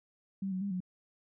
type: tone with pitch steps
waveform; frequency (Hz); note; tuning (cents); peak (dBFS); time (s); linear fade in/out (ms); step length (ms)
sine; 194.1 / 186.2 / 200.3 / 182.7; G3 / F#3 / G3 / F#3; -17 / +11 / +38 / -22; -32; 0.42-0.804; 5; 96
effects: none